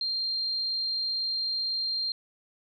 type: tone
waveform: sine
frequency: 4186 Hz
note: C8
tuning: in tune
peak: -27 dBFS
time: 0.01-2.12 s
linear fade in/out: 2 ms
effects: none